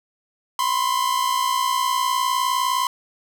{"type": "tone pair together", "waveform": "45% pulse", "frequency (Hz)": [1000, 1059.7], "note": ["B5", "C6"], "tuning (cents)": [21, 22], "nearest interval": "minor second", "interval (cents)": 101, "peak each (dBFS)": -22, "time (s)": [0.59, 2.87], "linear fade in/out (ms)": 2, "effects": []}